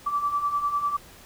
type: beating tone pair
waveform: sine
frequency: 1153 / 1163 Hz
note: D6 / D6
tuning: -32 / -17 cents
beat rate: 10 Hz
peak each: -30 / -24 dBFS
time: 0.06-0.97 s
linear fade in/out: 10 ms
effects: pink hiss -49 dBFS RMS until 1.25 s